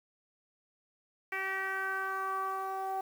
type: tone with low-pass filter sweep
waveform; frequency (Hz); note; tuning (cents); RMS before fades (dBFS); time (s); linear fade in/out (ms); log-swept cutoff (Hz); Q
10% pulse; 384.2; G4; -35; -35; 1.32-3.01; 5; 2200 to 800; 4.2
effects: 9-bit